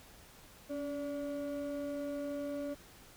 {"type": "ring-modulated tone", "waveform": "triangle", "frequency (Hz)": 430, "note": "A4", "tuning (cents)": -40, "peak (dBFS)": -31, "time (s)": [0.69, 2.75], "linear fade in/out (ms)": 20, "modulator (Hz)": 148, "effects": ["pink hiss -57 dBFS RMS until 3.16 s"]}